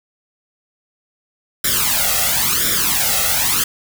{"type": "noise with flanger", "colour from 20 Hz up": "white", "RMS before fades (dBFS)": -17, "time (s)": [1.64, 3.64], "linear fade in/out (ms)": 5, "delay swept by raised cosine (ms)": [0.55, 1.55], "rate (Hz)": 0.96, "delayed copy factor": 0.85, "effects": []}